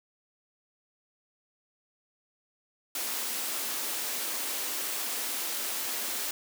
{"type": "high-pass noise", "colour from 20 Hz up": "white", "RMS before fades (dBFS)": -33, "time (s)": [2.95, 6.31], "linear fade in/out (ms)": 2, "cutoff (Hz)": 220, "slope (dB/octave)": 96, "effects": []}